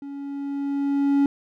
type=tone with level ramp; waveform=triangle; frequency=280.5 Hz; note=C#4; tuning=21 cents sharp; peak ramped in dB=-31 to -13 dBFS; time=0.02-1.26 s; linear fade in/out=2 ms; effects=none